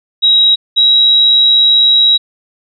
sine tone pair in turn, 3834 / 3854 Hz, A#7 / B7, +48 / -43 cents, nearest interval unison, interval 9 cents, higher second, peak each -5 dBFS, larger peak neither, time 0.22-0.56 / 0.76-2.18 s, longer second, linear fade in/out 20 ms, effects none

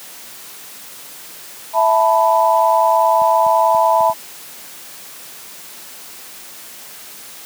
sine chord, E suspended fourth, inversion none, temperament just, 659.3 / 879 / 988.9 Hz, E5 / A5 / B5, 0 / -2 / +2 cents, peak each -15 dBFS, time 1.73-4.14 s, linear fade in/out 50 ms
clicks, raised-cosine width 5 ms, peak -21 dBFS, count 5, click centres 3.218 / 3.465 / 3.747 / 4.007 / 4.098 s
effects white hiss -36 dBFS RMS until 7.45 s + high-pass 150 Hz 12 dB/octave

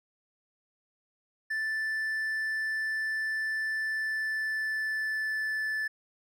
triangle tone with pitch glide, 1760 to 1746.8 Hz, A6 to A6, 0 to -13 cents, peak -27 dBFS, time 1.5-5.88 s, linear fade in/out 10 ms, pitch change -13 cents, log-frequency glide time 3.76-5.7 s, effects none

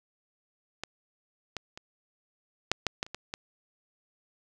clicks, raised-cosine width 0.2 ms, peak -17 / -17 / -25 / -6 / -9 / -13 / -29 / -19 / -17 dBFS, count 9, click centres 0.836 / 1.567 / 1.775 / 2.716 / 2.867 / 3.029 / 3.065 / 3.146 / 3.339 s, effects none

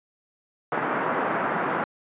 white band-pass noise, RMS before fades -26 dBFS, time 0.72-1.84 s, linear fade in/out 2 ms, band 170 to 1500 Hz, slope 24 dB/octave, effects resampled to 8000 Hz

